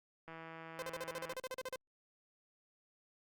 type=click train; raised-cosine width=0.5 ms; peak=-35 dBFS; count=173; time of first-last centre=0.28-1.335 s; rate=163 Hz
type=tone bursts; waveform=sawtooth; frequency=515 Hz; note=C5; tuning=28 cents flat; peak=-36 dBFS; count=14; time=0.79-1.758 s; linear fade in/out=0 ms; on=32 ms; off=40 ms
effects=Opus 48 kbps